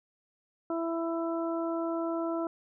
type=harmonic tone; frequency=332 Hz; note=E4; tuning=12 cents sharp; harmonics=1 / 2 / 3 / 4; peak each=-31 / -34 / -41 / -40 dBFS; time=0.7-2.47 s; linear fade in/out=2 ms; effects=none